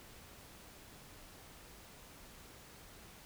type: silence
effects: pink hiss -56 dBFS RMS until 3.25 s